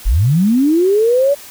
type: linear sweep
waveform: sine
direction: up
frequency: 33.07 to 580 Hz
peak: -9 dBFS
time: 0.05-1.35 s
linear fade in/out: 20 ms
effects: white hiss -36 dBFS RMS until 1.5 s